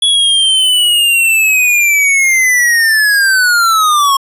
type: linear sweep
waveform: square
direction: down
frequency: 3386 to 1078 Hz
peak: -8 dBFS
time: 0.02-4.17 s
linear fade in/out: 5 ms
effects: resampled to 32000 Hz